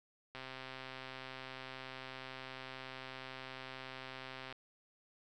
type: click train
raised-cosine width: 0.3 ms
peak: -30 dBFS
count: 548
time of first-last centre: 0.35-4.526 s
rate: 131 Hz
effects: none